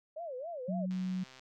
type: tone with vibrato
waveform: sine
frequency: 587.3 Hz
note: D5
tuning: in tune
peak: -38 dBFS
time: 0.16-0.86 s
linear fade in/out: 10 ms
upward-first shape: sine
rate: 3.7 Hz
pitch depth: 290 cents each way
type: tone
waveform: sine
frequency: 185 Hz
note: F#3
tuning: in tune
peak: -32 dBFS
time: 0.68-1.24 s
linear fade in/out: 10 ms
type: click train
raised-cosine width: 0.2 ms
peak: -36 dBFS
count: 64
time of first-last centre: 0.91-1.395 s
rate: 130 Hz
effects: none